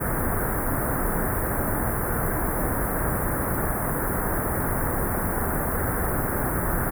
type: band-stop noise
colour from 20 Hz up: pink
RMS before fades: -25 dBFS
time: 0-6.91 s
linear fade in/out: 20 ms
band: 1800 to 10000 Hz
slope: 48 dB/octave
effects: none